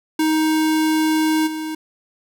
square tone with level steps, 313.6 Hz, D#4, 14 cents sharp, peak -16 / -25 dBFS, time 0.19-1.75 s, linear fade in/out 5 ms, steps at 1.46 s, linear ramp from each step 20 ms, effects none

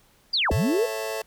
sine linear two-way sweep, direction down then up, 4978 to 54.8 to 506 Hz, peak -20 dBFS, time 0.33-0.86 s, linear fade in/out 10 ms, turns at 0.52 s
sawtooth chord, A major, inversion none, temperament just, 440 / 550 / 660 Hz, A4 / C#5 / E5, 0 / -14 / +2 cents, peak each -27 / -30 / -28 dBFS, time 0.51-1.22 s, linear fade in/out 5 ms
effects pink hiss -60 dBFS RMS until 1.26 s

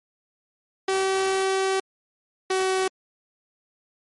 sawtooth tone pair in turn, 383.5 / 377.6 Hz, G4 / F#4, -38 / +35 cents, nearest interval unison, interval 27 cents, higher first, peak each -17 / -17 dBFS, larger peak neither, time 0.88-1.8 / 2.5-2.88 s, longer first, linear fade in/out 5 ms, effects MP3 48 kbps

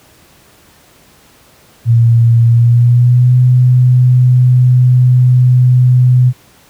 sine tone with pitch glide, 116.54 to 125.63 Hz, A#2 to B2, 0 to +30 cents, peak -4 dBFS, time 1.85-6.33 s, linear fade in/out 50 ms, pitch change +130 cents, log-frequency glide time 2.46-3.37 s, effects pink hiss -45 dBFS RMS until 6.69 s + high-pass 60 Hz 12 dB/octave

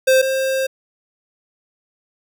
square tone pair in turn, 523.3 / 530.3 Hz, C5 / C5, 0 / +23 cents, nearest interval unison, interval 23 cents, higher second, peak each -11 / -18 dBFS, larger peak first, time 0.07-0.22 / 0.22-0.67 s, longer second, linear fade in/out 10 ms, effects none

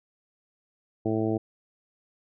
harmonic tone, 110 Hz, A2, in tune, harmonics 1 / 2 / 3 / 4 / 5 / 6 / 7, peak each -31 / -31 / -27 / -31 / -38 / -35 / -39 dBFS, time 1.05-1.38 s, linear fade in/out 10 ms, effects none

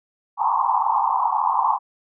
white band-pass noise, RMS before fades -20 dBFS, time 0.37-1.79 s, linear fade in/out 50 ms, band 790 to 1100 Hz, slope 96 dB/octave, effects none

